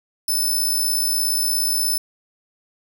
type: tone with amplitude modulation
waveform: 10% pulse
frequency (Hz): 5274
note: E8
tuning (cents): 0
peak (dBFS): -11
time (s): 0.28-1.98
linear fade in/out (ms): 5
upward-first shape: sine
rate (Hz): 56.9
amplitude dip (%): 35
effects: none